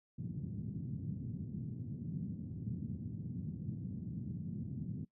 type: band-pass noise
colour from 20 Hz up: pink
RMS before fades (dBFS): -42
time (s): 0.18-5.05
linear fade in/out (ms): 5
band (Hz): 110 to 210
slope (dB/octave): 24
effects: noise-tail reverb RT60 0.1 s tail -21 dB re dry